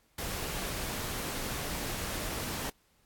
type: noise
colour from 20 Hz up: pink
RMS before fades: -36 dBFS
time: 0.18-2.7 s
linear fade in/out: 5 ms
effects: pink hiss -69 dBFS RMS until 3.05 s + AAC 64 kbps